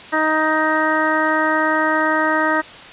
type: harmonic tone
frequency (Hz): 312.5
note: D#4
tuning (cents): +8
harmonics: 1 / 2 / 3 / 4 / 5 / 6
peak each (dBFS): -22 / -22 / -22 / -22 / -22 / -22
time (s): 0.12-2.62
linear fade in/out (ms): 20
effects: white hiss -37 dBFS RMS until 2.92 s + resampled to 8000 Hz